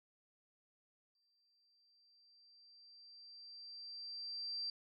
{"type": "tone with exponential growth", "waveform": "sine", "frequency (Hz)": 4700, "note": "D8", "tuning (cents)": 1, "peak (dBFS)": -38, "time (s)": [1.15, 4.7], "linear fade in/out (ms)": 2, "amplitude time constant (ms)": 770, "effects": []}